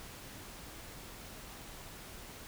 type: silence
effects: pink hiss -49 dBFS RMS until 2.47 s